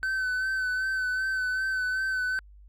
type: tone with vibrato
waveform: triangle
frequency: 1523 Hz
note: F#6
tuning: 50 cents sharp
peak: -24 dBFS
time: 0.03-2.39 s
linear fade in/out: 0 ms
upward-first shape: sine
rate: 2.6 Hz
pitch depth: 28 cents each way
effects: added 50 Hz sine -48 dBFS peak until 2.68 s + Opus 48 kbps